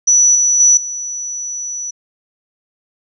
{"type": "tone with level steps", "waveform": "sine", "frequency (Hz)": 5920, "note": "F#8", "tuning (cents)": 0, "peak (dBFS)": [-7, -10, -6, -21], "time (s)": [0.07, 1.91], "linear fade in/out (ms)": 10, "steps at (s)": [0.35, 0.6, 0.77], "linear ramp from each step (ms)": 2, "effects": []}